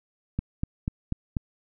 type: click train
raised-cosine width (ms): 5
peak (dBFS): -14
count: 5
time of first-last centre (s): 0.39-1.368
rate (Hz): 4.09
effects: none

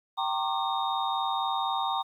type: tone cluster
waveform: sine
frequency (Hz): 780 / 920 / 1083 / 1187 / 3696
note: G5 / A#5 / C#6 / D6 / A#7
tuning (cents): -9 / -23 / -41 / +18 / -16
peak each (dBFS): -31 / -31 / -34 / -35 / -35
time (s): 0.17-2.03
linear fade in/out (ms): 20
effects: 10-bit

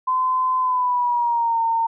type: tone with pitch glide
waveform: sine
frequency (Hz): 1025 to 913.2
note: C6 to A#5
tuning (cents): -36 to -36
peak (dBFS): -17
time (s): 0.07-1.87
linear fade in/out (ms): 10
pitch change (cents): -200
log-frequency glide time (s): 0.59-1.6
effects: none

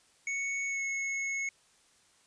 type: tone with pitch glide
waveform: square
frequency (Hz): 2217 to 2188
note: C#7 to C#7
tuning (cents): 0 to -23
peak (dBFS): -32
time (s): 0.27-1.49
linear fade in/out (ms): 2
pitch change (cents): -23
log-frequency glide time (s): 0.67-0.82
effects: white hiss -65 dBFS RMS until 2.26 s + resampled to 22050 Hz

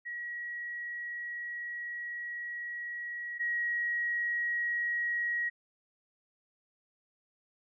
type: tone pair in turn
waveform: sine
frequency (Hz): 1912 / 1901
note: A#6 / A#6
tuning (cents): +43 / +33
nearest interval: unison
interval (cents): 10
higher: first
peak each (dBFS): -36 / -29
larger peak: second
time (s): 0.05-3.39 / 3.39-5.5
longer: first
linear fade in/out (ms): 20
effects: none

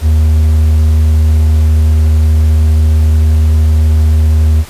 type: tone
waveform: triangle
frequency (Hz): 77.78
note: D#2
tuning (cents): 0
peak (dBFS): -3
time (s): 0.01-4.65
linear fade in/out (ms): 50
effects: pink hiss -32 dBFS RMS until 4.69 s + resampled to 32000 Hz

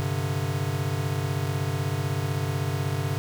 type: chord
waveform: square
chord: G suspended fourth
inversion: none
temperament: equal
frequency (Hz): 98 / 130.81 / 146.83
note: G2 / C3 / D3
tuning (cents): 0 / 0 / 0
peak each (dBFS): -30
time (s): 0-3.18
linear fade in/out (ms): 0
effects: 8-bit

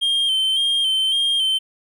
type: tone with vibrato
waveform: triangle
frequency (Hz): 3155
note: G7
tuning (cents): +10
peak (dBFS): -15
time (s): 0.01-1.59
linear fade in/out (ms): 20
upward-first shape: square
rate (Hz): 1.8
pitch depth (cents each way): 34
effects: none

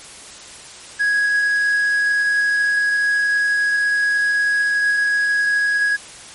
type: tone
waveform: triangle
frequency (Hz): 1661.2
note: G#6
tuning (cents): 0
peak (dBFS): -13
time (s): 0.99-5.97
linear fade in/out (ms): 20
effects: white hiss -38 dBFS RMS until 6.34 s + MP3 48 kbps

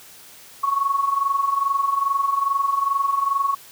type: tone with amplitude modulation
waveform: sine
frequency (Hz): 1108.7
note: C#6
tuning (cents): 0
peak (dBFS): -15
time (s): 0.63-3.55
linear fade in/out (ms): 10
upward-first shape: sine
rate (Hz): 22.4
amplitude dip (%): 70
effects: white hiss -45 dBFS RMS until 3.71 s + high-pass 60 Hz 12 dB/octave

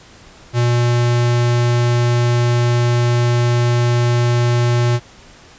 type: tone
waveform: square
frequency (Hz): 120.3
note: B2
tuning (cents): -45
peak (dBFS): -13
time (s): 0.53-5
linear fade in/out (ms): 50
effects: pink hiss -43 dBFS RMS until 5.58 s + resampled to 16000 Hz

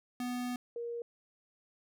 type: tone pair in turn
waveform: square / sine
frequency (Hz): 246.9 / 471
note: B3 / A#4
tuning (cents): 0 / +18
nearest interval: major seventh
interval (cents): 1118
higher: second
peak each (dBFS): -35 / -36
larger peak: first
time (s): 0.2-0.56 / 0.76-1.02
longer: first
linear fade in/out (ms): 2
effects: none

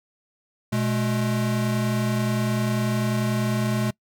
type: tone pair together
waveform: square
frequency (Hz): 121.46 / 212.3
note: B2 / G#3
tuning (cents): -28 / +38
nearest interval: minor seventh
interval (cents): 966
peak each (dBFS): -25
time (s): 0.72-3.91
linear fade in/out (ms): 10
effects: noise-tail reverb RT60 0.1 s tail -24 dB re dry

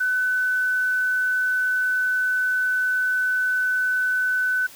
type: tone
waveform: sine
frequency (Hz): 1505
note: F#6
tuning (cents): +29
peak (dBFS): -19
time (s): 0-4.67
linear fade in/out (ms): 10
effects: white hiss -45 dBFS RMS until 4.75 s

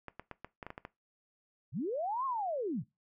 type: clicks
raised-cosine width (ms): 0.5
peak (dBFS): -27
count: 9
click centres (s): 0.083 / 0.196 / 0.313 / 0.446 / 0.628 / 0.666 / 0.704 / 0.779 / 0.851
type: linear two-way sweep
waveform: sine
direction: up then down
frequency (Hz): 95.6 to 1100 to 95.6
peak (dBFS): -32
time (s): 1.72-2.84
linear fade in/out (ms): 50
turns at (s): 2.25
effects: noise-tail reverb RT60 0.2 s tail -19 dB re dry

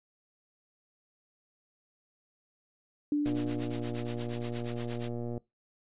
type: tone with exponential decay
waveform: sine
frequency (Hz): 293.7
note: D4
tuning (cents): 0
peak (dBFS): -24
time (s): 3.12-5.1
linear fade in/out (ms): 2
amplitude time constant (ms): 430
type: noise with tremolo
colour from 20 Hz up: white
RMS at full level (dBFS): -39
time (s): 3.25-5.09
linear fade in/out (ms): 10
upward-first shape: triangle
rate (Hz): 8.5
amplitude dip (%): 100
type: click train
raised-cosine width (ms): 2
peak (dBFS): -25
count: 253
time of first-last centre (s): 3.26-5.378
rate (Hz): 119
effects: noise-tail reverb RT60 0.2 s tail -22 dB re dry + resampled to 8000 Hz

